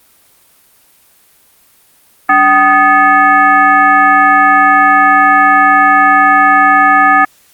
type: tone with frequency modulation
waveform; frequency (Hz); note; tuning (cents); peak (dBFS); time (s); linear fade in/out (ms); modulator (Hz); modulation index
sine; 1244; D#6; -1; -4; 2.29-7.25; 5; 478; 1.3
effects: white hiss -48 dBFS RMS until 7.53 s + Opus 32 kbps